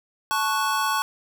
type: chord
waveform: square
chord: F# minor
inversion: first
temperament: equal with one note detuned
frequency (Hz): 872.9 / 1108.7 / 1480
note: A5 / C#6 / F#6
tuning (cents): -14 / 0 / 0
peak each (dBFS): -27 / -25 / -29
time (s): 0.31-1.02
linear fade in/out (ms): 0
effects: none